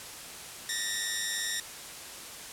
10% pulse tone pair together, 1795 / 1898 Hz, A6 / A#6, +34 / +31 cents, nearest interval minor second, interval 97 cents, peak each -24 dBFS, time 0.69-1.6 s, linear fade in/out 2 ms, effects white hiss -43 dBFS RMS until 2.52 s + low-pass 11000 Hz 12 dB/octave

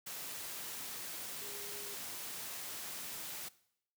sine tone in noise, 409.3 Hz, G#4, 25 cents flat, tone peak -54 dBFS, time 1.41-1.95 s, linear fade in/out 10 ms, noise white, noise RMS -44 dBFS, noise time 0.06-3.49 s, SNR -13 dB, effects noise-tail reverb RT60 0.7 s tail -19 dB re dry + high-pass 100 Hz 12 dB/octave

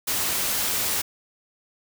white noise, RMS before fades -25 dBFS, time 0.07-1.02 s, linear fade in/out 10 ms, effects none

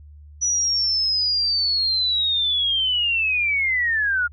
sine linear sweep, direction down, 5920 to 1400 Hz, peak -18 dBFS, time 0.41-4.28 s, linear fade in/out 20 ms, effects added 74 Hz sine -41 dBFS peak until 4.32 s

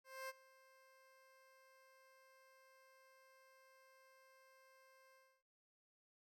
15% pulse tone with ADSR envelope, 527 Hz, C5, 12 cents sharp, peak -39 dBFS, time 0.04-5.43 s, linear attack 250 ms, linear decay 31 ms, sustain -22 dB, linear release 280 ms, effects noise-tail reverb RT60 0.4 s tail -22 dB re dry

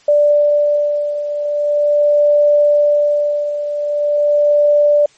sine beating tone pair, 587.3 / 587.72 Hz, D5 / D5, 0 / +1 cents, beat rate 0.42 Hz, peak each -11 / -17 dBFS, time 0.08-5.06 s, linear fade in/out 5 ms, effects white hiss -50 dBFS RMS until 5.17 s + MP3 32 kbps

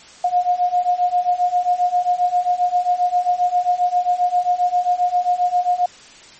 sine beating tone pair, 712 / 719.5 Hz, F5 / F#5, +33 / -49 cents, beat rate 7.5 Hz, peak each -19 / -17 dBFS, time 0.24-5.86 s, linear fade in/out 5 ms, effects white hiss -43 dBFS RMS until 6.39 s + MP3 32 kbps

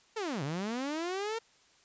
sawtooth linear two-way sweep, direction down then up, 462.8 to 130.81 to 462.8 Hz, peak -29 dBFS, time 0.16-1.39 s, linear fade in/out 10 ms, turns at 0.43 s, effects white hiss -64 dBFS RMS until 1.84 s + resampled to 16000 Hz

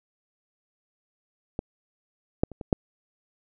clicks, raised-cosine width 2 ms, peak -15 / -7 / -27 / -22 / -6 dBFS, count 5, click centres 1.591 / 2.435 / 2.517 / 2.612 / 2.728 s, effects none

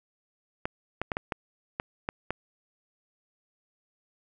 clicks, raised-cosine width 0.5 ms, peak -14 dBFS, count 8, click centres 0.655 / 1.016 / 1.118 / 1.169 / 1.322 / 1.799 / 2.089 / 2.306 s, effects none

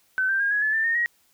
sine tone with pitch steps, 1523 / 1571.3 / 1621 / 1672.4 / 1725.4 / 1780 / 1836.4 / 1894.6 Hz, F#6 / G6 / G#6 / G#6 / A6 / A6 / A#6 / A#6, +50 / +4 / -42 / +12 / -34 / +20 / -26 / +28 cents, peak -20 dBFS, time 0.18-1.06 s, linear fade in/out 0 ms, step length 110 ms, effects white hiss -63 dBFS RMS until 1.33 s

